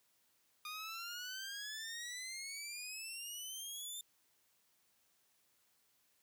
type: exponential sweep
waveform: 15% pulse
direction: up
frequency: 1218 to 3607 Hz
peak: -37 dBFS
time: 0.65-4.01 s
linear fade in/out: 2 ms
effects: white hiss -75 dBFS RMS until 6.22 s + high-pass 60 Hz 12 dB/octave